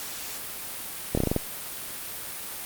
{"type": "slowing click train", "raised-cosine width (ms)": 2, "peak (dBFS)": -10, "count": 7, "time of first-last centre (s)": [1.15, 1.363], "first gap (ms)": 25, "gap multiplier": 1.14, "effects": ["white hiss -36 dBFS RMS until 2.65 s", "Opus 48 kbps"]}